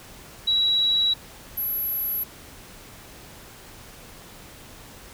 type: tone pair in turn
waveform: sine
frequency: 3894 / 11669 Hz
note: B7 / F#9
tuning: -25 / -25 cents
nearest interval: octave + perfect fifth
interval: 1900 cents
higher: second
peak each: -18 / -24 dBFS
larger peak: first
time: 0.47-1.14 / 1.57-2.24 s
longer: neither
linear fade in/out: 10 ms
effects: pink hiss -45 dBFS RMS until 5.13 s